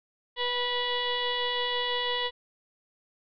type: tone with frequency modulation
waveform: sine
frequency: 1955 Hz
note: B6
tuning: 18 cents flat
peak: -26 dBFS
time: 0.36-2.31 s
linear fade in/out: 50 ms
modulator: 488 Hz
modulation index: 3.7
effects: none